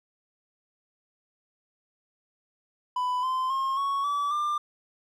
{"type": "tone with pitch steps", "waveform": "triangle", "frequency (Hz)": [997, 1033.4, 1071, 1110.1, 1150.6, 1192.5], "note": ["B5", "C6", "C6", "C#6", "D6", "D6"], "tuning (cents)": [16, -22, 40, 2, -36, 26], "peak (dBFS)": -23, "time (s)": [2.96, 4.58], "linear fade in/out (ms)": 5, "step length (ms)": 270, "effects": []}